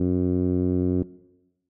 10% pulse tone with low-pass filter, 90.4 Hz, F#2, 40 cents flat, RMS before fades -22 dBFS, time 0-1.03 s, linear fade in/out 5 ms, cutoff 300 Hz, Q 1.7, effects noise-tail reverb RT60 1.0 s tail -20 dB re dry

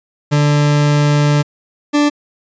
40% pulse tone pair in turn, 146.9 / 293 Hz, D3 / D4, +1 / -4 cents, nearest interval octave, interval 1195 cents, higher second, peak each -9 dBFS, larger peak neither, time 0.31-1.43 / 1.93-2.1 s, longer first, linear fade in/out 20 ms, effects resampled to 16000 Hz

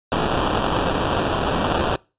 white noise with sample-and-hold, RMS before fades -21 dBFS, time 0.12-1.96 s, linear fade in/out 0 ms, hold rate 2100 Hz, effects noise-tail reverb RT60 0.3 s tail -24 dB re dry + resampled to 8000 Hz

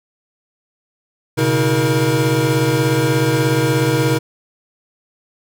square tone cluster, 123 / 139.7 / 319.9 / 471 Hz, B2 / C#3 / D#4 / A#4, -7 / +14 / +48 / +18 cents, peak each -20 dBFS, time 1.37-4.19 s, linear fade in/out 20 ms, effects none

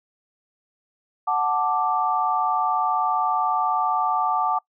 sine chord, D major, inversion first, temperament equal, 740 / 880 / 1174.7 Hz, F#5 / A5 / D6, 0 / 0 / 0 cents, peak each -24 / -24 / -23 dBFS, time 1.27-4.59 s, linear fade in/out 10 ms, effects noise-tail reverb RT60 0.1 s tail -23 dB re dry

